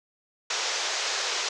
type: band-pass noise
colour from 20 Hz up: white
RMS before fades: -29 dBFS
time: 0.5-1.49 s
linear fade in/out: 5 ms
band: 390 to 6700 Hz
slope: 48 dB/octave
effects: none